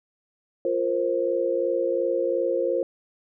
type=chord; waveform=sine; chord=F suspended fourth; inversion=none; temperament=equal with one note detuned; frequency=349.2 / 466.2 / 529 Hz; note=F4 / Bb4 / C5; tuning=0 / 0 / +19 cents; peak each=-27 / -27 / -24 dBFS; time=0.65-2.83 s; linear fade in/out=2 ms; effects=none